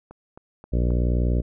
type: click train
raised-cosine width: 1 ms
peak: -28 dBFS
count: 4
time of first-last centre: 0.11-0.906 s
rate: 3.77 Hz
type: harmonic tone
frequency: 60.2 Hz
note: B1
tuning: 44 cents flat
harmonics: 1 / 2 / 3 / 4 / 5 / 6 / 7 / 8 / 9 / 10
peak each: -20 / -26 / -30 / -32 / -34 / -36 / -37 / -38 / -39 / -40 dBFS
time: 0.72-1.42 s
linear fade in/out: 20 ms
effects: none